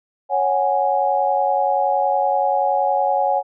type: chord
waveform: sine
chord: C# suspended fourth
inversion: none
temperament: equal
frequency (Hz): 554.4 / 740 / 830.6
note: C#5 / F#5 / G#5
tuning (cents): 0 / 0 / 0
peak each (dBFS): -21 / -20 / -19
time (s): 0.29-3.43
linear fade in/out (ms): 50
effects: none